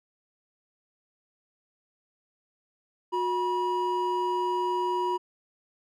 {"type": "tone pair together", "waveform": "triangle", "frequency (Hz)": [362.4, 968], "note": ["F#4", "B5"], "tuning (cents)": [-36, -35], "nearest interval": "octave + perfect fourth", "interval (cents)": 1701, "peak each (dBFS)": [-27, -25], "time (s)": [3.12, 5.18], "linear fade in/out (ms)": 20, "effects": []}